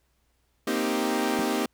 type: chord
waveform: sawtooth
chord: C minor seventh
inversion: third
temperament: equal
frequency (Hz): 233.1 / 261.6 / 311.1 / 392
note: Bb3 / C4 / Eb4 / G4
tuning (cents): 0 / 0 / 0 / 0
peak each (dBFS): -26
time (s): 0.67-1.66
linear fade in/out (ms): 5
type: tone with exponential decay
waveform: sine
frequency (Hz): 192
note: G3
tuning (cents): -36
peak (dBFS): -27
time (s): 1.39-1.48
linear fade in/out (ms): 0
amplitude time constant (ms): 18
effects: added 60 Hz sine -70 dBFS peak until 1.73 s + pink hiss -72 dBFS RMS until 1.73 s